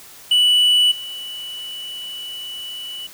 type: tone with level steps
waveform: triangle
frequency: 2960 Hz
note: F#7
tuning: in tune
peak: -10 / -27 dBFS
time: 0.31-3.07 s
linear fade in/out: 5 ms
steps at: 0.91 s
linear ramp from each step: 10 ms
effects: white hiss -42 dBFS RMS until 3.13 s